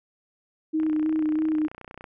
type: tone with vibrato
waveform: sine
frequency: 311.1 Hz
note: D#4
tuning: in tune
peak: -21 dBFS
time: 0.73-1.68 s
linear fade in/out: 20 ms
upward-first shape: square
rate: 3.1 Hz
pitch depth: 17 cents each way
type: click train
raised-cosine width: 0.5 ms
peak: -26 dBFS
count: 39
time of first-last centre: 0.8-2.042 s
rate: 30.6 Hz
effects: none